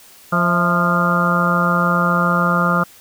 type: harmonic tone with a mistuned harmonic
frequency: 174.61 Hz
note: F3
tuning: in tune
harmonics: 1 / 2 / 3 / 4 / 5 / 6 / 7 / 8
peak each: -18 / -30 / -24 / -26 / -29 / -26 / -18 / -20 dBFS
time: 0.32-2.84 s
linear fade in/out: 10 ms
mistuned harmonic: 4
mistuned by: -74 cents
effects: white hiss -45 dBFS RMS until 3 s